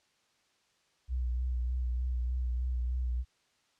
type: tone with vibrato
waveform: sine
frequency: 61.74 Hz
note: B1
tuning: in tune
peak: -29 dBFS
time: 1.08-3.25 s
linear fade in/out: 50 ms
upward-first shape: sine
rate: 3.3 Hz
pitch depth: 35 cents each way
effects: white hiss -71 dBFS RMS until 3.79 s + low-pass 6000 Hz 12 dB/octave